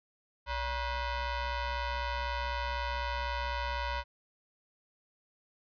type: ring-modulated tone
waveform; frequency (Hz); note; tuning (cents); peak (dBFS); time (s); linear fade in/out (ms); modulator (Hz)
sawtooth; 510; C5; -44; -25; 0.46-4.04; 50; 448
effects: resampled to 11025 Hz